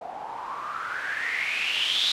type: noise with low-pass filter sweep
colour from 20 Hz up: blue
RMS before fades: -29 dBFS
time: 0.01-2.12 s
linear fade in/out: 5 ms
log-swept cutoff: 700 to 3800 Hz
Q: 8
effects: none

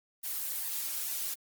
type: noise with flanger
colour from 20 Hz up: blue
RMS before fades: -35 dBFS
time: 0.23-1.35 s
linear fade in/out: 20 ms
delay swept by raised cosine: 1.1 to 3.8 ms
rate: 2.3 Hz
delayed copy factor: +0.6
effects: Opus 24 kbps

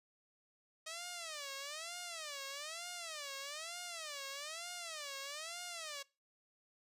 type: tone with vibrato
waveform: 5% pulse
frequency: 623 Hz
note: D#5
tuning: 2 cents sharp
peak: -32 dBFS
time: 0.86-6.03 s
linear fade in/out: 10 ms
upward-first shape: sine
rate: 1.1 Hz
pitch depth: 230 cents each way
effects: noise-tail reverb RT60 0.3 s tail -23 dB re dry + resampled to 32000 Hz

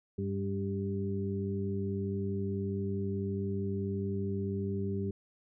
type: harmonic tone with a mistuned harmonic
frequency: 98.4 Hz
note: G2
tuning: 7 cents sharp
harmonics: 1 / 2 / 3 / 4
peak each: -35 / -35 / -44 / -37 dBFS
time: 0.18-5.11 s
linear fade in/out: 5 ms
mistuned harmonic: 3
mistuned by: -37 cents
effects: none

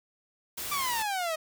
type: noise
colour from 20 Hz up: white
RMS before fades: -36 dBFS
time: 0.57-1.03 s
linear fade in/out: 10 ms
type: exponential sweep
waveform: sawtooth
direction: down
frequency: 1186 to 621 Hz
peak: -25 dBFS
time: 0.71-1.36 s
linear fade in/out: 10 ms
effects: none

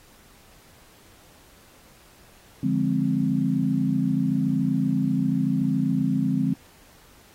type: chord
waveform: sine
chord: D half-diminished seventh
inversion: none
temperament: equal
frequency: 146.83 / 174.61 / 207.7 / 261.6 Hz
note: D3 / F3 / Ab3 / C4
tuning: 0 / 0 / 0 / 0 cents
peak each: -27 / -27 / -26 / -24 dBFS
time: 2.63-6.54 s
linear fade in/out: 5 ms
effects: pink hiss -54 dBFS RMS until 7.34 s + AAC 48 kbps

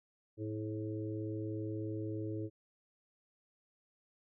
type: harmonic tone with a mistuned harmonic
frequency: 108.4 Hz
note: A2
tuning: 25 cents flat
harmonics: 1 / 3 / 4 / 5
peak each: -40 / -40 / -44 / -50 dBFS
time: 0.37-2.5 s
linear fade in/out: 50 ms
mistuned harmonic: 4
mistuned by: -33 cents
effects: none

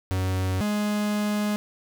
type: tone pair in turn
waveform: 45% pulse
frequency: 93.5 / 208.7 Hz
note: F#2 / G#3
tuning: +19 / +9 cents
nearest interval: octave + major second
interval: 1390 cents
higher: second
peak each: -23 dBFS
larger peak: neither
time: 0.11-0.61 / 0.61-1.56 s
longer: second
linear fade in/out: 0 ms
effects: none

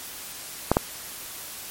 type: clicks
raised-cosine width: 1 ms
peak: -3 dBFS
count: 2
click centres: 0.716 / 0.769 s
effects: white hiss -38 dBFS RMS until 1.7 s + MP3 64 kbps

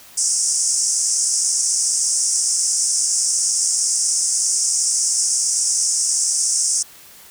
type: band-pass noise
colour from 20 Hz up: white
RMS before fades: -19 dBFS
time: 0.17-6.83 s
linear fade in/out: 10 ms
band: 5200 to 9400 Hz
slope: 96 dB/octave
effects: white hiss -44 dBFS RMS until 7.3 s

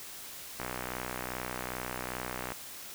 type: click train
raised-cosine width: 0.5 ms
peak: -20 dBFS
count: 121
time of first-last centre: 0.6-2.52 s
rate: 62.5 Hz
effects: white hiss -45 dBFS RMS until 2.94 s

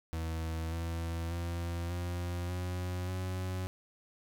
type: tone with pitch steps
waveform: 40% pulse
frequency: 81.2 / 83.34 / 85.53 / 87.79 / 90.1 / 92.47 Hz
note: E2 / E2 / F2 / F2 / F#2 / F#2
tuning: -26 / +19 / -36 / +10 / -45 / -1 cents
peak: -33 dBFS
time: 0.13-3.67 s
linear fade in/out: 0 ms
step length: 590 ms
effects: none

